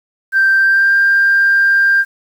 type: tone with pitch glide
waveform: sine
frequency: 1568 to 1591.7 Hz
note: G6 to G6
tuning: 0 to +26 cents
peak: -7 dBFS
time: 0.32-2.05 s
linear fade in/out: 50 ms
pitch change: +26 cents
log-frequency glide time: 0.57-0.95 s
effects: tanh soft clip ceiling -4 dBFS + 7-bit